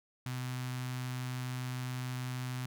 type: tone with notch filter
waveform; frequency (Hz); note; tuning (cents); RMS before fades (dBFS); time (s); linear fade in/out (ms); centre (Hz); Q
sawtooth; 126.8; B2; +46; -38; 0.26-2.66; 2; 470; 0.56
effects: none

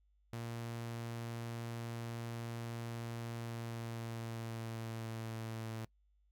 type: tone with pitch glide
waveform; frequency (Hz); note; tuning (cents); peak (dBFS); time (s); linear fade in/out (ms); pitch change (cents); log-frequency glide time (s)
sawtooth; 116.54 to 112.25; A#2 to A2; 0 to +35; -37; 0.33-5.85; 0; -65; 3.35-5.48
effects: noise-tail reverb RT60 0.1 s tail -22 dB re dry + added 50 Hz sine -69 dBFS peak until 6.31 s

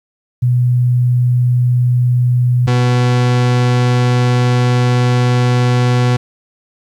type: tone pair in turn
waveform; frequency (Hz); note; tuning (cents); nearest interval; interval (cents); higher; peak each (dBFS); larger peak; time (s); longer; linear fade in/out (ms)
sine / 40% pulse; 123.5 / 123.5; B2 / B2; 0 / 0; unison; 0; neither; -9; neither; 0.42-2.67 / 2.67-6.17; second; 10
effects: low-pass 6000 Hz 12 dB/octave + 8-bit

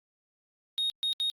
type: tone bursts at uneven times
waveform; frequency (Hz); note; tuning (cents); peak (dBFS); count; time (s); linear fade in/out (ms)
sine; 3729; A#7; 0; -24; 3; 0.78-0.9 / 1.03-1.13 / 1.2-1.3; 0
effects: tanh soft clip ceiling -25 dBFS + Opus 48 kbps

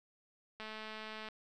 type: click train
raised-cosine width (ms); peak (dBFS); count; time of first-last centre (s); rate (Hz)
0.3; -30; 150; 0.6-1.287; 217
effects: none

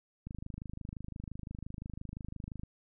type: click train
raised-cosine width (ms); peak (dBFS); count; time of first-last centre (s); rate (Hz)
5; -29; 62; 0.27-2.634; 25.8
effects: none

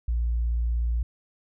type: tone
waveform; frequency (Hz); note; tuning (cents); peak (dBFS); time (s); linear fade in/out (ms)
sine; 58.27; A#1; 0; -21; 0.08-1.03; 5
effects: tanh soft clip ceiling -19 dBFS

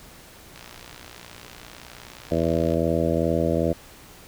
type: click train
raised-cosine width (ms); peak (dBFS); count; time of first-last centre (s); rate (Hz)
0.2; -24; 131; 0.56-2.738; 59.7
type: harmonic tone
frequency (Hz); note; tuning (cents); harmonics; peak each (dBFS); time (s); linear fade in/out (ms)
82.5; E2; +2; 1 / 2 / 3 / 4 / 5 / 6 / 7 / 8; -29 / -27 / -28 / -27 / -31 / -27 / -27 / -30; 2.31-3.73; 5
effects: pink hiss -47 dBFS RMS until 4.27 s

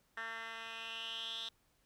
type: tone with band-pass filter sweep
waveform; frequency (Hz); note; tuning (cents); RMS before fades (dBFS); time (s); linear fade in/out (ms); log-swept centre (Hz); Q
10% pulse; 226.4; A3; +50; -44; 0.17-1.49; 5; 1800 to 3700; 6
effects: pink hiss -74 dBFS RMS until 1.85 s

